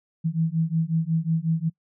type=beating tone pair; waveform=sine; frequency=160 / 165.5 Hz; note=D#3 / E3; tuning=+49 / +7 cents; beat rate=5.5 Hz; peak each=-24 dBFS; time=0.24-1.7 s; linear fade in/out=20 ms; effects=noise-tail reverb RT60 0.1 s tail -25 dB re dry